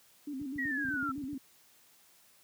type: tone with vibrato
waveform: sine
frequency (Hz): 277.2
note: C#4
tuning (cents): 0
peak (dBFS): -36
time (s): 0.27-1.38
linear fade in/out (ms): 5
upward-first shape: square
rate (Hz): 7.9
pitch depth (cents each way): 90
type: clicks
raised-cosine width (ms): 5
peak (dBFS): -34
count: 11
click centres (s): 0.415 / 0.559 / 0.654 / 0.85 / 0.886 / 0.938 / 1.028 / 1.09 / 1.179 / 1.237 / 1.33
type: exponential sweep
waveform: sine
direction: down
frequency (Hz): 1960 to 1318.5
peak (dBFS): -32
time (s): 0.58-1.12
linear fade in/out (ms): 10
effects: white hiss -63 dBFS RMS until 2.43 s + high-pass 80 Hz 12 dB/octave